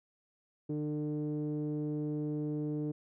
sawtooth tone with low-pass filter, 150 Hz, D3, 37 cents sharp, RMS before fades -35 dBFS, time 0.69-2.92 s, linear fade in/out 10 ms, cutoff 370 Hz, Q 7.4, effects none

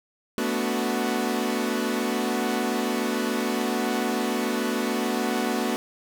sawtooth chord, B minor seventh, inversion third, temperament equal with one note detuned, 220 / 246.9 / 290.5 / 370 Hz, A3 / B3 / D4 / F#4, 0 / 0 / -19 / 0 cents, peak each -25 / -24 / -28 / -26 dBFS, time 0.38-5.76 s, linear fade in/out 0 ms, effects none

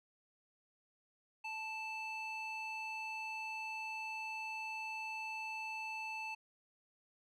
square tone with band-pass filter, 880 Hz, A5, in tune, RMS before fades -43 dBFS, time 1.44-6.35 s, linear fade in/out 10 ms, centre 2100 Hz, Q 8, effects none

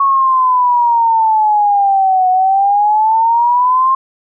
sine exponential two-way sweep, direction down then up, 1108.7 to 735 to 1067 Hz, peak -8 dBFS, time 0-3.95 s, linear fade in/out 5 ms, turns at 2.29 s, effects none

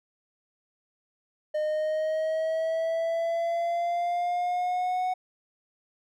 triangle exponential sweep, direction up, 609 to 740 Hz, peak -23 dBFS, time 1.54-5.14 s, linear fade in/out 10 ms, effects none

